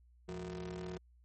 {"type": "ring-modulated tone", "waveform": "35% pulse", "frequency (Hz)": 96.1, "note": "G2", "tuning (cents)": -34, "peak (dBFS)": -36, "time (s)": [0.28, 0.98], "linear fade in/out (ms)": 10, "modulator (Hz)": 269, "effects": ["added 60 Hz sine -61 dBFS peak until 1.24 s", "MP3 32 kbps"]}